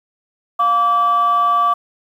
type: tone pair together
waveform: sine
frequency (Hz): 704 / 1155.2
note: F5 / D6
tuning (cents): +14 / -29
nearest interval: major sixth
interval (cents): 857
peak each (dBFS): -19 / -11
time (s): 0.59-1.74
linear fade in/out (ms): 10
effects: tanh soft clip ceiling -8 dBFS + 8-bit